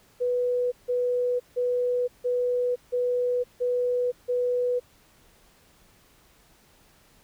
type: tone bursts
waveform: sine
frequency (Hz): 492.8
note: B4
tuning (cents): -4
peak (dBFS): -22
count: 7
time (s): 0.2-4.8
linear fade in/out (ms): 20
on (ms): 520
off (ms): 160
effects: pink hiss -59 dBFS RMS until 7.23 s